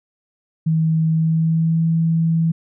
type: tone with pitch glide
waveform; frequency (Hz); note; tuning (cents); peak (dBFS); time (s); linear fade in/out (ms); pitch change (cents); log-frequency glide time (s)
sine; 160.3 to 163.86; E3 to E3; -48 to -10; -14; 0.66-2.52; 10; +38; 1.1-1.85
effects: none